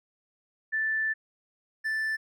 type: tone pair in turn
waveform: sine / triangle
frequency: 1761 / 1761 Hz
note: A6 / A6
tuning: +1 / +1 cents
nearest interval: unison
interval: 0 cents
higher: neither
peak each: -25 dBFS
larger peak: neither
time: 0.72-1.14 / 1.84-2.17 s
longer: first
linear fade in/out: 20 ms
effects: none